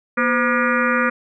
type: harmonic tone with a mistuned harmonic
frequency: 239.8 Hz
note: A#3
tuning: 49 cents sharp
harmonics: 1 / 2 / 4 / 5 / 6 / 7 / 8 / 9 / 10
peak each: -22 / -23 / -32 / -22 / -21 / -27 / -25 / -32 / -29 dBFS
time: 0.17-1.1 s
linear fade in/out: 10 ms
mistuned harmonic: 2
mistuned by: +110 cents
effects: none